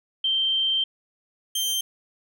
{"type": "tone pair in turn", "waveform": ["sine", "sawtooth"], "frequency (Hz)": [3136, 3151], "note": ["G7", "G7"], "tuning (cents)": [0, 8], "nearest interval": "unison", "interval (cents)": 8, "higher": "second", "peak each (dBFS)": -20, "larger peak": "neither", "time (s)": [[0.24, 0.84], [1.55, 1.81]], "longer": "first", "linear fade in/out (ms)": 5, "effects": []}